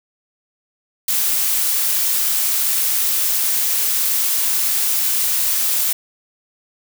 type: noise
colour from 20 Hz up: blue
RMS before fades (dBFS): -18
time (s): 1.08-5.93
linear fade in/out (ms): 5
effects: none